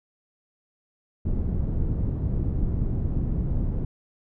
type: low-pass noise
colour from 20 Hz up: pink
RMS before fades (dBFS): -25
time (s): 1.25-3.85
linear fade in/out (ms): 5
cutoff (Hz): 200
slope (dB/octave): 12
effects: none